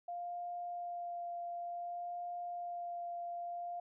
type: tone with vibrato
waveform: sine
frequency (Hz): 698.5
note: F5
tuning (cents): 0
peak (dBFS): -39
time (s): 0.08-3.8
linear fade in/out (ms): 5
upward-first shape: sine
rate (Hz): 0.56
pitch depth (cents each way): 11
effects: none